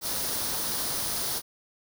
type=noise with comb filter; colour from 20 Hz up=white; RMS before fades=-30 dBFS; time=0.01-1.42 s; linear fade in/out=50 ms; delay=0.2 ms; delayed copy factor=+0.5; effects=none